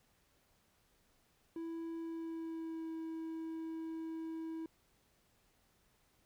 triangle tone with pitch glide, 330 to 324 Hz, E4 to E4, +2 to -30 cents, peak -38 dBFS, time 1.56-4.66 s, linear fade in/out 2 ms, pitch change -32 cents, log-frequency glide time 1.98-2.91 s, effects pink hiss -73 dBFS RMS until 6.25 s

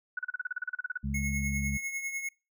sine tone bursts, 1480 Hz, F#6, in tune, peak -29 dBFS, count 15, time 0.17-0.975 s, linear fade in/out 5 ms, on 21 ms, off 35 ms
harmonic tone, 69.3 Hz, C#2, in tune, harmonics 1 / 2 / 3, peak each -33 / -35 / -34 dBFS, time 1.03-1.78 s, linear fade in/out 20 ms
square tone with tremolo, 2175 Hz, C#7, 33 cents flat, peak -31 dBFS, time 1.14-2.29 s, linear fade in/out 5 ms, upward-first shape triangle, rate 10 Hz, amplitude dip 65%
effects noise-tail reverb RT60 0.3 s tail -26 dB re dry

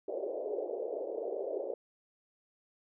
pink band-pass noise, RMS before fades -37 dBFS, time 0.08-1.74 s, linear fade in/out 5 ms, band 380 to 620 Hz, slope 48 dB/octave, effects none

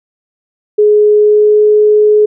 sine tone with pitch glide, 420 to 422.7 Hz, G#4 to G#4, +19 to +31 cents, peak -4 dBFS, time 0.78-2.26 s, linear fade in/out 10 ms, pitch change +12 cents, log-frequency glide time 1.17-1.62 s, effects none

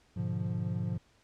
triangle chord, G# diminished seventh, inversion none, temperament equal, 103.83 / 123.47 / 146.83 / 174.61 Hz, G#2 / B2 / D3 / F3, 0 / 0 / 0 / 0 cents, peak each -33 / -35 / -38 / -33 dBFS, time 0.16-0.98 s, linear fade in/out 10 ms, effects pink hiss -66 dBFS RMS until 1.23 s + low-pass 7000 Hz 12 dB/octave

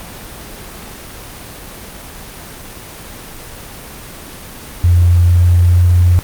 sine tone with pitch steps, 87.31 / 87.87 / 88.43 Hz, F2 / F2 / F2, 0 / +11 / +22 cents, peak -6 dBFS, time 4.84-6.19 s, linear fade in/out 0 ms, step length 450 ms, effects pink hiss -31 dBFS RMS until 6.23 s + Opus 24 kbps

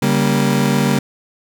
35% pulse chord, G diminished, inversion second, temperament just, 141.12 / 196 / 235.2 Hz, Db3 / G3 / Bb3, +31 / 0 / +16 cents, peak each -16 dBFS, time 0.02-0.99 s, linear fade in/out 5 ms, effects none

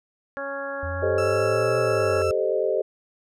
harmonic tone, 277.2 Hz, C#4, in tune, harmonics 1 / 2 / 3 / 4 / 5 / 6, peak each -41 / -31 / -40 / -38 / -36 / -35 dBFS, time 0.37-2.22 s, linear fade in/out 0 ms
sine exponential two-way sweep, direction up then down, 83 to 122.3 to 85.6 Hz, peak -29 dBFS, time 0.83-2.31 s, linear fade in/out 0 ms, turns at 1.79 s
sine chord, A half-diminished seventh, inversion third, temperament equal with one note detuned, 392 / 440 / 523.3 / 614 Hz, G4 / A4 / C5 / Eb5, 0 / 0 / 0 / -23 cents, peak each -26 dBFS, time 1.02-2.82 s, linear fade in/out 10 ms
35% pulse tone with vibrato, 1326 Hz, E6, 10 cents sharp, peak -27 dBFS, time 1.18-2.31 s, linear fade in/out 2 ms, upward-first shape sine, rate 1.3 Hz, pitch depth 9 cents each way
effects low-pass 9000 Hz 12 dB/octave

